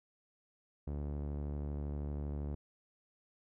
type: tone with low-pass filter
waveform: sawtooth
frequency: 72.7 Hz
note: D2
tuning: 17 cents flat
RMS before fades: -39 dBFS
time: 0.87-2.55 s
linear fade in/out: 5 ms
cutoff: 560 Hz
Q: 0.64
effects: none